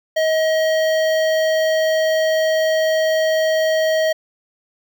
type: tone with notch filter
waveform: square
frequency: 634 Hz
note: D#5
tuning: 32 cents sharp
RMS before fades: -17 dBFS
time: 0.16-4.13 s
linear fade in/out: 10 ms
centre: 10000 Hz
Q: 0.55
effects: none